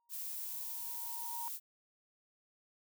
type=tone with exponential growth; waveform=sine; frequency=940 Hz; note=A#5; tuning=14 cents sharp; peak=-40 dBFS; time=0-1.48 s; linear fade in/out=0 ms; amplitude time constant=320 ms
type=noise; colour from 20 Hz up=violet; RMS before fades=-42 dBFS; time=0.09-1.6 s; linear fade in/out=50 ms
effects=none